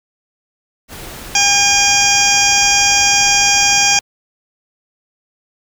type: noise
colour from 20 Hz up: pink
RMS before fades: -31 dBFS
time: 0.88-4.01 s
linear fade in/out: 50 ms
type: harmonic tone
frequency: 807 Hz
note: G#5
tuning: 50 cents flat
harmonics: 1 / 2 / 3 / 4 / 6 / 7 / 8 / 9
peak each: -18 / -22 / -16 / -19 / -18 / -16 / -17 / -21 dBFS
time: 1.35-3.99 s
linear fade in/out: 2 ms
effects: none